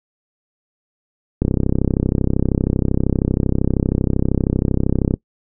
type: click train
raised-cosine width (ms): 3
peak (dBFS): -3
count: 123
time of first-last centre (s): 1.42-5.14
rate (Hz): 32.8
effects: noise-tail reverb RT60 0.1 s tail -21 dB re dry